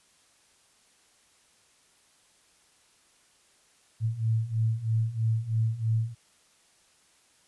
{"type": "beating tone pair", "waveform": "sine", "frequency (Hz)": [110.3, 113.4], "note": ["A2", "A#2"], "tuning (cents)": [5, -47], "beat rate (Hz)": 3.1, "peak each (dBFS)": [-29, -26], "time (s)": [4, 6.15], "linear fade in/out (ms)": 50, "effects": ["white hiss -63 dBFS RMS until 7.47 s", "resampled to 24000 Hz"]}